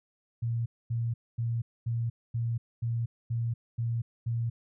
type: tone bursts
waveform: sine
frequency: 116.54 Hz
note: A#2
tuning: in tune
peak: -27 dBFS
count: 9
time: 0.42-4.5 s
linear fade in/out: 10 ms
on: 240 ms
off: 240 ms
effects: none